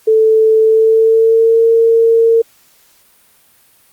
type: tone with pitch glide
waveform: sine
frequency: 440.1 to 456.4 Hz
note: A4 to A#4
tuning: 0 to -37 cents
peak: -6 dBFS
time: 0.07-2.42 s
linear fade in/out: 10 ms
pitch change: +63 cents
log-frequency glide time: 0.6-1.65 s
effects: white hiss -50 dBFS RMS until 3.92 s + Opus 48 kbps

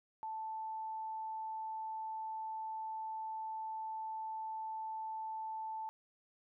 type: tone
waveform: sine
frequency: 880 Hz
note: A5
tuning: in tune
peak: -39 dBFS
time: 0.23-5.89 s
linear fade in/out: 0 ms
effects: none

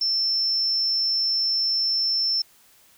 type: tone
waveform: sine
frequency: 5350 Hz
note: E8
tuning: 25 cents sharp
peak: -20 dBFS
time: 0.01-2.42 s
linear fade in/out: 5 ms
effects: white hiss -56 dBFS RMS until 2.97 s

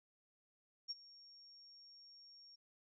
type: tone with ADSR envelope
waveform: sine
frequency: 5540 Hz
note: F8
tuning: 15 cents flat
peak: -38 dBFS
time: 0.88-2.56 s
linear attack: 27 ms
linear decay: 29 ms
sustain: -20 dB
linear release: 11 ms
effects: none

